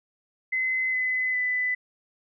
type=tone with pitch steps; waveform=sine; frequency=2043 / 2021 / 1998.6 Hz; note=C7 / B6 / B6; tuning=-42 / +39 / +20 cents; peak=-23 dBFS; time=0.52-1.75 s; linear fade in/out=10 ms; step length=410 ms; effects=none